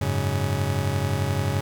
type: chord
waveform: 40% pulse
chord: F# suspended second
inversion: none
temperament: just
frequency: 92.5 / 104.06 / 138.75 Hz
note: F#2 / G#2 / C#3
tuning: 0 / +4 / +2 cents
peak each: -26 dBFS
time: 0.01-1.61 s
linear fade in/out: 5 ms
effects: 9-bit